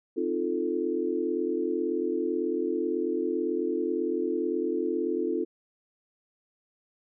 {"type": "chord", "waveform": "sine", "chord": "F dominant seventh", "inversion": "second", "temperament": "equal", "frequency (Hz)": [261.6, 311.1, 349.2, 440], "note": ["C4", "Eb4", "F4", "A4"], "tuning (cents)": [0, 0, 0, 0], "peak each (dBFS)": [-34, -32, -29, -31], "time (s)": [0.16, 5.45], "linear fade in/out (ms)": 20, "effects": []}